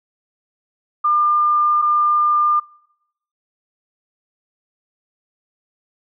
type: tone pair in turn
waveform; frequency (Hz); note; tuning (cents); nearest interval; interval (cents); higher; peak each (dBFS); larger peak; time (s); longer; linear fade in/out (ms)
sine; 1201 / 1201; D6 / D6; +38 / +38; unison; 0; neither; -13; neither; 1.04-1.82 / 1.82-2.6; neither; 10
effects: noise-tail reverb RT60 0.8 s tail -23 dB re dry